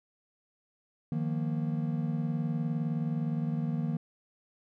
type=chord; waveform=triangle; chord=Eb suspended second; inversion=none; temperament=just; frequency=155.56 / 175.01 / 233.3 Hz; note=Eb3 / F3 / Bb3; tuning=0 / +4 / +2 cents; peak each=-29 / -34 / -32 dBFS; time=1.12-3.97 s; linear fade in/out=2 ms; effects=none